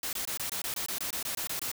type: noise bursts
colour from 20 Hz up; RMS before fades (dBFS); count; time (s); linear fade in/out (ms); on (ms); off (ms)
white; -34; 14; 0.03-1.716; 2; 100; 22
effects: none